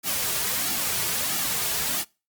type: noise with flanger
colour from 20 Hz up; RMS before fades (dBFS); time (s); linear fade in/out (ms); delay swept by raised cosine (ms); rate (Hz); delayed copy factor
white; -26; 0.03-2.05; 50; 1.9 to 3.9; 1.5; -0.6
effects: noise-tail reverb RT60 0.3 s tail -24 dB re dry + Opus 48 kbps